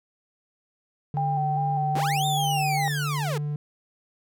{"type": "tone with pitch glide", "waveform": "triangle", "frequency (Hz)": [146.3, 147.66], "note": ["D3", "D3"], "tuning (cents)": [-6, 10], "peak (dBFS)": -24, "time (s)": [1.14, 3.56], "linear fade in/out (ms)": 2, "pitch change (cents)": 16, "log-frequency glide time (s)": [3.18, 3.39]}
{"type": "tone with vibrato", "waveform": "sine", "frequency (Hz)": 784, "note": "G5", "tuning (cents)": 0, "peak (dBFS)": -24, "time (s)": [1.17, 2.88], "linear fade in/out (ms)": 0, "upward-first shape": "square", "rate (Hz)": 2.5, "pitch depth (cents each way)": 31}
{"type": "linear two-way sweep", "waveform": "sawtooth", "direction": "up then down", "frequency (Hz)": [82.41, 3677, 394.1], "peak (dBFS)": -25, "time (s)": [1.95, 3.38], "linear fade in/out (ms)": 5, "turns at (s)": 2.26}
{"effects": []}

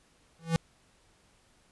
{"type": "tone with exponential growth", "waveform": "square", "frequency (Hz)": 164.81, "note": "E3", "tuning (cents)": 0, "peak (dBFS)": -20, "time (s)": [0.39, 0.56], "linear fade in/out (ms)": 0, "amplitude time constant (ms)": 36, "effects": ["pink hiss -65 dBFS RMS until 1.71 s", "resampled to 24000 Hz"]}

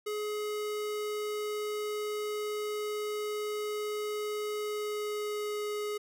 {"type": "tone with pitch glide", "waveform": "square", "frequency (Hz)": [421.1, 418.4], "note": ["G#4", "G#4"], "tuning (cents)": [24, 13], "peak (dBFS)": -33, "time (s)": [0.06, 5.98], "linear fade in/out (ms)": 10, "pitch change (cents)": -11, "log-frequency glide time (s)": [4.59, 5.66], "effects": []}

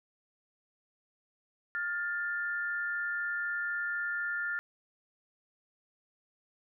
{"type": "tone pair together", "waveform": "sine", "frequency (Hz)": [1412, 1768], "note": ["F6", "A6"], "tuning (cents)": [19, 8], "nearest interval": "major third", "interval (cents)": 389, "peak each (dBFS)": [-33, -35], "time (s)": [1.75, 4.59], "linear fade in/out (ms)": 0, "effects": []}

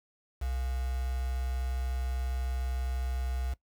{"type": "tone with quantisation", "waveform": "sine", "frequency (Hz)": 63.6, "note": "C2", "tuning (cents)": -48, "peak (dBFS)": -30, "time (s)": [0.41, 3.54], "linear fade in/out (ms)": 10, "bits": 7, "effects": ["noise-tail reverb RT60 0.1 s tail -18 dB re dry"]}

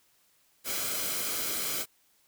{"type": "noise with comb filter", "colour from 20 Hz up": "white", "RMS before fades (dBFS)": -32, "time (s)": [0.64, 1.86], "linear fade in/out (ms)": 50, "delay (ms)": 1.1, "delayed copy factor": -0.55, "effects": ["white hiss -67 dBFS RMS until 2.27 s"]}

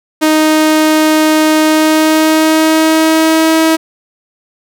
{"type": "tone with pitch glide", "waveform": "sawtooth", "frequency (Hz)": [311.1, 321.3], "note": ["D#4", "E4"], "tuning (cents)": [0, -44], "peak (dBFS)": -3, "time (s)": [0.21, 3.77], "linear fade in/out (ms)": 20, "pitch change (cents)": 56, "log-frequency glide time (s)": [1.62, 3.56], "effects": []}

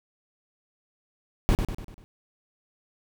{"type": "noise with echo", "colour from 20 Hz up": "brown", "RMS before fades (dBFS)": -19, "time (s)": [1.49, 1.55], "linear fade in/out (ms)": 0, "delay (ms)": 98, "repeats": 5, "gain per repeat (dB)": -6, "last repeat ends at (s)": 2.04, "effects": []}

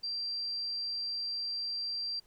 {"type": "tone", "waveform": "sine", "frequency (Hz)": 4716, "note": "D8", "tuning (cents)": 6, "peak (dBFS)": -33, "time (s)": [0.03, 2.2], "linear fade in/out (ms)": 10, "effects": ["pink hiss -67 dBFS RMS until 2.26 s"]}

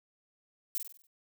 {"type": "noise with echo", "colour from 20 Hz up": "violet", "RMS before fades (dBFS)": -33, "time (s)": [0.75, 0.78], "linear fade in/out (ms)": 0, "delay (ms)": 48, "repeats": 6, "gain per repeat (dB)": -6, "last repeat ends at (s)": 1.068, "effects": []}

